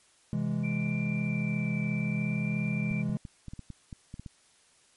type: chord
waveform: triangle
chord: C augmented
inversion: none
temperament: equal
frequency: 130.81 / 164.81 / 207.7 Hz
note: C3 / E3 / G#3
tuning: 0 / 0 / 0 cents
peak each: -31 / -30 / -29 dBFS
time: 0.33-3.17 s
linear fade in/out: 0 ms
type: tone with vibrato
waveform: sine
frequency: 2349 Hz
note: D7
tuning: in tune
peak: -37 dBFS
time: 0.63-3.03 s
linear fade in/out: 20 ms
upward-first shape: triangle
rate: 0.63 Hz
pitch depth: 15 cents each way
type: clicks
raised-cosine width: 5 ms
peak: -28 dBFS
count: 11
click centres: 2.912 / 3.096 / 3.252 / 3.483 / 3.535 / 3.593 / 3.703 / 3.928 / 4.141 / 4.196 / 4.262 s
effects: white hiss -63 dBFS RMS until 4.96 s + MP3 48 kbps